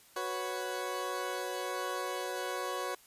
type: chord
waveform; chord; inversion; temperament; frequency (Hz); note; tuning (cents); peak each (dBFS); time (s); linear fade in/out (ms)
20% pulse; F# suspended fourth; none; equal; 370 / 493.9 / 554.4; F#4 / B4 / C#5; 0 / 0 / 0; -34; 0.16-2.95; 5
effects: white hiss -60 dBFS RMS until 3.06 s + resampled to 32000 Hz